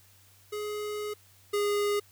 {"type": "tone pair in turn", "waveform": "square", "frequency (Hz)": [419.3, 410.9], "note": ["G#4", "G#4"], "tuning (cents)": [17, -18], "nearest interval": "unison", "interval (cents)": 35, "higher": "first", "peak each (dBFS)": [-33, -26], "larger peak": "second", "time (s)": [[0.52, 1.14], [1.53, 2]], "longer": "first", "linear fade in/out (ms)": 10, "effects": ["added 96 Hz sine -61 dBFS peak until 2.11 s", "white hiss -60 dBFS RMS until 2.11 s"]}